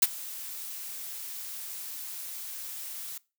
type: noise with ADSR envelope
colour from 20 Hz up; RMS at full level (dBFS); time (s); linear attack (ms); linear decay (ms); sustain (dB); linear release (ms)
blue; -18; 0.02-3.18; 8; 34; -21; 4
effects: noise-tail reverb RT60 0.3 s tail -22 dB re dry